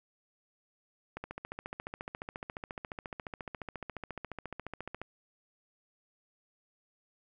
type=click train; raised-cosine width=0.5 ms; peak=-24 dBFS; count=56; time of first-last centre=1.17-5.016 s; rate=14.3 Hz; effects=none